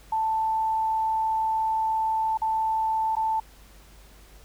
sine tone with dropouts, 883 Hz, A5, 6 cents sharp, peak -22 dBFS, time 0.12-3.4 s, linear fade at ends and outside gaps 5 ms, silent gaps 2.374-2.417 / 3.154-3.166 s, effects added 50 Hz sine -50 dBFS peak until 4.44 s + pink hiss -54 dBFS RMS until 4.44 s

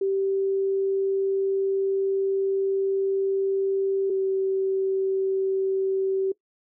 sine tone pair in turn, 389.1 / 384.4 Hz, G4 / G4, -13 / -34 cents, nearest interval unison, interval 21 cents, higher first, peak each -21 dBFS, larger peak neither, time 0.01-4.1 / 4.1-6.32 s, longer first, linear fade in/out 5 ms, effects noise-tail reverb RT60 0.1 s tail -20 dB re dry

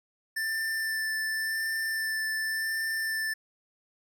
square tone with vibrato, 1773 Hz, A6, 13 cents sharp, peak -29 dBFS, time 0.36-3.34 s, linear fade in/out 10 ms, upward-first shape sine, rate 0.9 Hz, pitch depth 12 cents each way, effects none

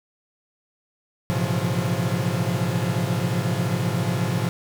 45% pulse tone cluster, 107 / 121.4 / 135.7 / 170.1 / 178.3 Hz, A2 / B2 / C#3 / F3 / F3, -48 / -29 / -36 / -45 / +36 cents, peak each -28 dBFS, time 1.3-4.49 s, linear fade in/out 0 ms, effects none

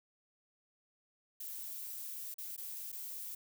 violet noise with dropouts, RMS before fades -44 dBFS, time 1.4-3.35 s, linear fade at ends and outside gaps 5 ms, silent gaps 2.342-2.383 / 2.565-2.577 / 2.919-2.926 s, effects none

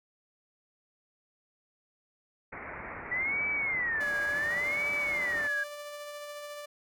white low-pass noise, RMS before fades -42 dBFS, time 2.52-5.48 s, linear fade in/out 10 ms, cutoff 2300 Hz, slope 96 dB/octave
sine tone with vibrato, 1943 Hz, B6, 29 cents flat, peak -28 dBFS, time 3.11-5.64 s, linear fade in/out 10 ms, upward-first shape sine, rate 0.69 Hz, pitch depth 290 cents each way
sawtooth tone with tremolo, 587.3 Hz, D5, in tune, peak -35 dBFS, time 4-6.66 s, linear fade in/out 10 ms, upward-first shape sine, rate 14 Hz, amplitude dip 25%
effects none

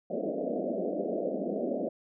white band-pass noise, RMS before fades -32 dBFS, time 0.1-1.89 s, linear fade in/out 10 ms, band 180 to 670 Hz, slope 96 dB/octave, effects none

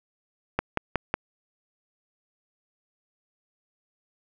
click train, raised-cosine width 0.5 ms, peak -8 dBFS, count 4, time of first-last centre 0.59-1.14 s, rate 5.45 Hz, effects none

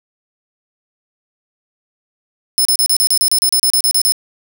15% pulse tone bursts, 5230 Hz, E8, 15 cents flat, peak -5 dBFS, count 15, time 2.58-4.121 s, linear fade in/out 0 ms, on 71 ms, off 34 ms, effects none

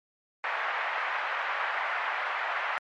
white band-pass noise, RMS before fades -31 dBFS, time 0.44-2.78 s, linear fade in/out 0 ms, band 690 to 2000 Hz, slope 24 dB/octave, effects MP3 48 kbps

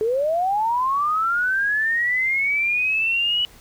sine linear sweep, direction up, 420 to 2960 Hz, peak -18 dBFS, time 0.01-3.45 s, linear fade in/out 0 ms, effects pink hiss -49 dBFS RMS until 3.6 s

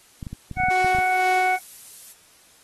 clicks, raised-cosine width 5 ms, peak -20 dBFS, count 11, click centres 0.228 / 0.268 / 0.33 / 0.513 / 0.571 / 0.601 / 0.636 / 0.686 / 0.846 / 0.949 / 0.986 s
harmonic tone, 740 Hz, F#5, in tune, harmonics 1 / 2 / 3, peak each -20 / -28 / -24 dBFS, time 0.56-1.59 s, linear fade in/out 50 ms
sawtooth tone with tremolo, 370 Hz, F#4, in tune, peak -22 dBFS, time 0.7-1.57 s, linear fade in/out 10 ms, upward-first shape sine, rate 2 Hz, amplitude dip 65%
violet noise, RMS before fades -39 dBFS, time 0.88-2.13 s, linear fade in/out 5 ms
effects white hiss -54 dBFS RMS until 2.63 s + AAC 32 kbps

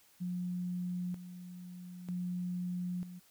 sine tone with tremolo, 179 Hz, F3, 43 cents sharp, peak -34 dBFS, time 0.2-3.2 s, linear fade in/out 20 ms, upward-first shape square, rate 0.53 Hz, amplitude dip 70%, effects white hiss -65 dBFS RMS until 3.3 s

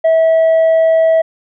triangle tone with tanh clipping, 649 Hz, E5, 27 cents flat, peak -8 dBFS, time 0.04-1.22 s, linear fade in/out 10 ms, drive 7 dB, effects none

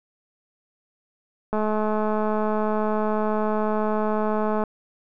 click train, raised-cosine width 1 ms, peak -12 dBFS, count 666, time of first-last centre 1.53-4.637 s, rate 214 Hz, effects none

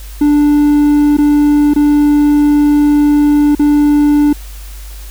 triangle tone with dropouts, 293.7 Hz, D4, in tune, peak -4 dBFS, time 0.21-4.33 s, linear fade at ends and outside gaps 5 ms, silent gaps 1.17-1.184 / 1.737-1.76 / 3.551-3.594 s, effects added 50 Hz sine -26 dBFS peak until 5.1 s + white hiss -37 dBFS RMS until 5.1 s

